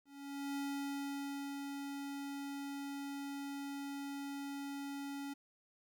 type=tone with ADSR envelope; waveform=square; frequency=280 Hz; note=C#4; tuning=18 cents sharp; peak=-38 dBFS; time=0.05-5.34 s; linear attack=510 ms; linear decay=1000 ms; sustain=-4 dB; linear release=12 ms; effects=13-bit